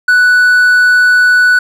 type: tone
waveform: triangle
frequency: 1483 Hz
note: F#6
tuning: 4 cents sharp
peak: -3 dBFS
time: 0.08-1.59 s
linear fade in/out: 5 ms
effects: none